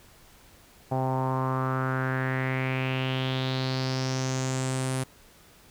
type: tone with low-pass filter sweep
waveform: sawtooth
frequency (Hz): 130.81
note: C3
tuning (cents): 0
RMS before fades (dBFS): -28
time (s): 0.91-5.04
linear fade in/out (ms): 10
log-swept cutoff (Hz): 770 to 10000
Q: 4.5
effects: pink hiss -55 dBFS RMS until 5.7 s